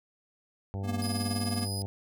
harmonic tone, 98 Hz, G2, in tune, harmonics 1 / 2 / 3 / 4 / 5 / 6 / 7 / 8 / 9, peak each -32 / -40 / -47 / -46 / -47 / -52 / -49 / -51 / -53 dBFS, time 0.74-1.86 s, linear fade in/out 0 ms
square tone with tremolo, 236.7 Hz, A#3, 27 cents sharp, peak -29 dBFS, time 0.83-1.68 s, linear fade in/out 50 ms, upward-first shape triangle, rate 19 Hz, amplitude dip 85%
25% pulse tone, 4978 Hz, D#8, in tune, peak -31 dBFS, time 1.02-1.82 s, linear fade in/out 0 ms
effects none

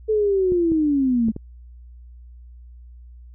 sine linear sweep, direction down, 440 to 215.2 Hz, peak -16 dBFS, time 0.08-1.32 s, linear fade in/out 20 ms
clicks, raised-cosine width 3 ms, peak -17 dBFS, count 4, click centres 0.521 / 0.719 / 1.285 / 1.364 s
effects added 60 Hz sine -40 dBFS peak until 3.34 s

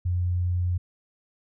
sine tone, 89 Hz, F2, 33 cents sharp, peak -22 dBFS, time 0.05-0.78 s, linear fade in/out 10 ms, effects none

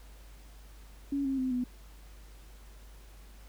sine tone with pitch steps, 280 / 269.1 / 258.5 / 248.4 Hz, C#4 / C4 / C4 / B3, +18 / +49 / -21 / +10 cents, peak -28 dBFS, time 1.12-1.64 s, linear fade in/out 5 ms, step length 130 ms, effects added 50 Hz sine -49 dBFS peak until 3.48 s + pink hiss -59 dBFS RMS until 3.48 s

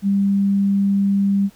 sine tone, 198.3 Hz, G3, 20 cents sharp, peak -14 dBFS, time 0.02-1.5 s, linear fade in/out 50 ms, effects pink hiss -52 dBFS RMS until 1.55 s

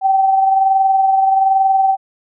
sine tone pair together, 771.8 / 793 Hz, G5 / G5, -27 / +20 cents, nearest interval unison, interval 47 cents, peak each -10 / -22 dBFS, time 0.01-1.97 s, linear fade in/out 50 ms, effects none

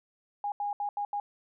sine tone bursts at uneven times, 819 Hz, G#5, 24 cents flat, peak -29 dBFS, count 5, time 0.44-0.52 / 0.6-0.73 / 0.8-0.89 / 0.97-1.05 / 1.13-1.2 s, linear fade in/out 2 ms, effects none

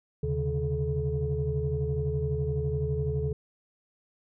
sine tone cluster, 77.6 / 134.7 / 146.6 / 429.4 Hz, D#2 / C#3 / D3 / A4, -4 / -49 / -3 / -42 cents, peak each -31 dBFS, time 0.23-3.33 s, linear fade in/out 5 ms, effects tanh soft clip ceiling -18 dBFS

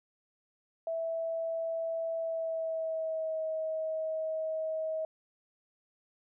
sine tone with pitch glide, 657 to 635.4 Hz, E5 to D#5, -6 to +36 cents, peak -31 dBFS, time 0.87-5.05 s, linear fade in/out 2 ms, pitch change -58 cents, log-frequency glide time 2.18-3.43 s, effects none

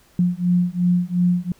sine beating tone pair, 176.2 / 179 Hz, F3 / F3, +16 / +43 cents, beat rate 2.8 Hz, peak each -19 dBFS, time 0.19-1.52 s, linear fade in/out 2 ms, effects pink hiss -55 dBFS RMS until 1.59 s

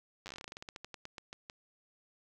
slowing click train, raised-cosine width 0.2 ms, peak -27 dBFS, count 23, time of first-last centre 0.26-1.499 s, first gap 9 ms, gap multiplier 1.15, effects 11-bit

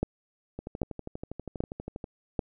two click trains, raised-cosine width 2 ms, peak -13 / -23 dBFS, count 4 / 19, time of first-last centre 0.03-2.392 / 0.59-2.042 s, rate 1.27 / 12.4 Hz, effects none

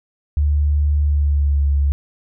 sine tone with pitch glide, 73.42 to 70.71 Hz, D2 to C#2, 0 to +35 cents, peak -13 dBFS, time 0.37-1.92 s, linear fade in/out 0 ms, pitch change -65 cents, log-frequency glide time 1.02-1.66 s, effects none

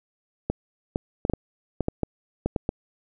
clicks, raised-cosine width 2 ms, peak -10 dBFS, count 11, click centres 0.5 / 0.959 / 1.251 / 1.298 / 1.336 / 1.807 / 1.884 / 2.033 / 2.46 / 2.562 / 2.691 s, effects none

